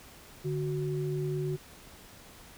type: tone pair together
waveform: sine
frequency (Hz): 147.34 / 370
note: D3 / F#4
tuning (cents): +6 / 0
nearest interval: octave + major third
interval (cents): 1594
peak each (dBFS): -31 / -33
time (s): 0.44-1.57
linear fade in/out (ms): 20
effects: pink hiss -52 dBFS RMS until 2.57 s